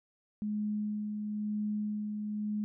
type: tone with tremolo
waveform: sine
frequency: 210.3 Hz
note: G#3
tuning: 22 cents sharp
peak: -30 dBFS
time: 0.42-2.64 s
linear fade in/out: 0 ms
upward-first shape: sine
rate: 1 Hz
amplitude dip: 35%
effects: none